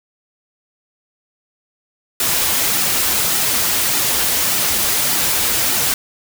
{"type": "noise with flanger", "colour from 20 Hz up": "white", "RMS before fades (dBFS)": -17, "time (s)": [2.2, 5.94], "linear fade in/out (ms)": 2, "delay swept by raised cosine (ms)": [1.8, 7.6], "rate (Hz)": 1.7, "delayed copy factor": -0.55, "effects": []}